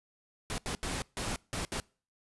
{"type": "noise bursts at uneven times", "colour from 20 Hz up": "pink", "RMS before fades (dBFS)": -35, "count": 6, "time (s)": [[0.5, 0.58], [0.66, 0.75], [0.83, 1.02], [1.17, 1.36], [1.53, 1.65], [1.72, 1.8]], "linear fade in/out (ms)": 0, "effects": ["noise-tail reverb RT60 0.4 s tail -25 dB re dry", "resampled to 24000 Hz"]}